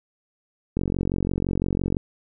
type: click train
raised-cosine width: 3 ms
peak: -11 dBFS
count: 56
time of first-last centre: 0.77-1.968 s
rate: 45.9 Hz
effects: none